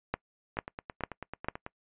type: two click trains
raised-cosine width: 0.5 ms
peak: -23 / -14 dBFS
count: 11 / 4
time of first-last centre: 0.57-1.664 / 0.14-1.485 s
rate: 9.14 / 2.23 Hz
effects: noise-tail reverb RT60 0.1 s tail -24 dB re dry + resampled to 8000 Hz